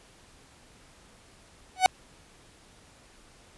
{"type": "tone with exponential growth", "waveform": "45% pulse", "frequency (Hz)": 746, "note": "F#5", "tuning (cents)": 14, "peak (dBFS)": -11, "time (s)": [1.76, 1.86], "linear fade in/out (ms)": 0, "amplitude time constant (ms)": 21, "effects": ["pink hiss -56 dBFS RMS until 3.57 s", "resampled to 24000 Hz"]}